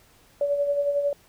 sine tone with tremolo, 572 Hz, D5, 46 cents flat, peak -19 dBFS, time 0.41-1.13 s, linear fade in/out 2 ms, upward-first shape sine, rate 11 Hz, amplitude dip 50%, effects pink hiss -57 dBFS RMS until 1.28 s

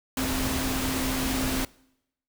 sine tone in noise, 261.6 Hz, C4, in tune, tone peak -29 dBFS, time 0.17-1.65 s, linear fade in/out 2 ms, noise pink, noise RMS -29 dBFS, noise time 0.17-1.65 s, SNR -3 dB, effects noise-tail reverb RT60 0.8 s tail -23 dB re dry

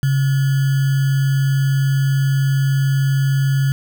sine tone with sample-and-hold, 136.6 Hz, C#3, 25 cents flat, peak -13 dBFS, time 0.03-3.72 s, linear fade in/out 0 ms, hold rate 1575 Hz, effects none

